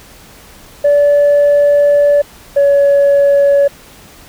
sine tone pair in turn, 578 / 564.5 Hz, D5 / C#5, -28 / +31 cents, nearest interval unison, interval 41 cents, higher first, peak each -4 dBFS, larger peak neither, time 0.84-2.22 / 2.56-3.68 s, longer first, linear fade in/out 10 ms, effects tanh soft clip ceiling -4 dBFS + pink hiss -39 dBFS RMS until 4.28 s

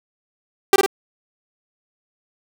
sawtooth tone with echo, 392 Hz, G4, in tune, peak -5 dBFS, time 0.73-0.76 s, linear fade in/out 2 ms, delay 51 ms, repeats 2, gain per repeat -4 dB, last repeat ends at 0.862 s, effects none

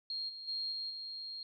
sine tone with level steps, 4236 Hz, C8, 21 cents sharp, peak -36 / -44 / -35 / -37 / -41 dBFS, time 0.1-1.43 s, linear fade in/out 2 ms, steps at 0.28 / 0.47 / 0.71 / 0.89 s, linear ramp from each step 20 ms, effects none

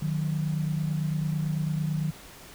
sine tone pair together, 153.21 / 182.2 Hz, D#3 / F#3, -26 / -26 cents, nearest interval minor third, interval 300 cents, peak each -26 / -32 dBFS, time 0.02-2.11 s, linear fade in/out 5 ms, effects pink hiss -47 dBFS RMS until 2.54 s

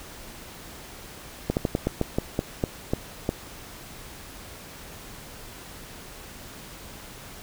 slowing click train, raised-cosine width 2 ms, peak -9 dBFS, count 11, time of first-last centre 1.5-3.291 s, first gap 69 ms, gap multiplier 1.2, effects pink hiss -43 dBFS RMS until 7.42 s

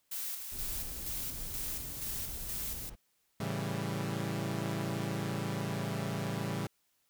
blue noise with tremolo, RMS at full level -38 dBFS, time 0.11-2.9 s, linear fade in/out 10 ms, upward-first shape square, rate 2.1 Hz, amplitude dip 40%
brown noise, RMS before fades -45 dBFS, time 0.51-2.96 s, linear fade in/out 20 ms
sawtooth chord, A dominant seventh, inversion none, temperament equal, 110 / 138.59 / 164.81 / 196 Hz, A2 / C#3 / E3 / G3, 0 / 0 / 0 / 0 cents, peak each -35 dBFS, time 3.4-6.67 s, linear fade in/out 5 ms
effects white hiss -75 dBFS RMS until 7.09 s

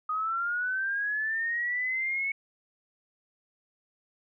sine linear sweep, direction up, 1239 to 2217 Hz, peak -27 dBFS, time 0.09-2.32 s, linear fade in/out 5 ms, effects none

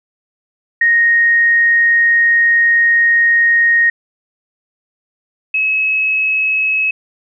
sine tone pair in turn, 1864.7 / 2573 Hz, A#6 / E7, 0 / -43 cents, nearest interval tritone, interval 557 cents, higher second, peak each -8 / -12 dBFS, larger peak first, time 0.81-3.9 / 5.54-6.91 s, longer first, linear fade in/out 5 ms, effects none

